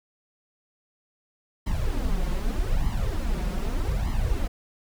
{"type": "noise with flanger", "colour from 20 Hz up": "brown", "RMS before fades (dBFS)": -25, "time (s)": [1.66, 4.48], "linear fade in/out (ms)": 10, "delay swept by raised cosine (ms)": [0.98, 5.58], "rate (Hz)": 0.82, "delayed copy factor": 0.8, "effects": []}